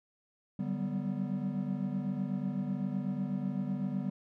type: chord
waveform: triangle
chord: G major seventh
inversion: second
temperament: equal with one note detuned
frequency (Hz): 146.83 / 188.01 / 196 / 246.9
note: D3 / F#3 / G3 / B3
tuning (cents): 0 / +28 / 0 / 0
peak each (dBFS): -37 / -36 / -33 / -36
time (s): 0.59-4.1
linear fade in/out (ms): 5
effects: none